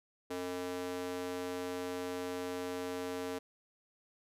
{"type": "tone with high-pass filter", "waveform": "square", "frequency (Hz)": 90, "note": "F#2", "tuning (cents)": -47, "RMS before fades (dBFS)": -39, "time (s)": [0.3, 3.39], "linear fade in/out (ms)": 10, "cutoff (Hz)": 370, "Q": 2.4, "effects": ["resampled to 32000 Hz"]}